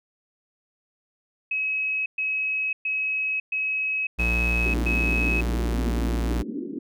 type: tone bursts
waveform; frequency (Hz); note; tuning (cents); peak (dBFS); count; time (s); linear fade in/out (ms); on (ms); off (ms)
sine; 2558; D#7; +47; -23; 6; 1.51-5.41; 5; 550; 120
type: tone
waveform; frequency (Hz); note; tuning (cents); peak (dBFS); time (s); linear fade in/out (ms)
45% pulse; 58.27; A#1; 0; -23; 4.18-6.43; 20
type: band-pass noise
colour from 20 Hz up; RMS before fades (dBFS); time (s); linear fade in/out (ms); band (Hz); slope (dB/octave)
pink; -32; 4.65-6.79; 10; 220 to 370; 48
effects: none